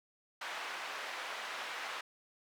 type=band-pass noise; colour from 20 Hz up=white; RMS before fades=-42 dBFS; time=0.41-2.01 s; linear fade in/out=5 ms; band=680 to 2200 Hz; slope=12 dB/octave; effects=none